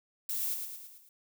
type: noise with echo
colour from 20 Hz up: violet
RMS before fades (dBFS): -34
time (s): 0.29-0.54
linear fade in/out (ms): 2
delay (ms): 110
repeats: 5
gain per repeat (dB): -5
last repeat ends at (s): 1.09
effects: none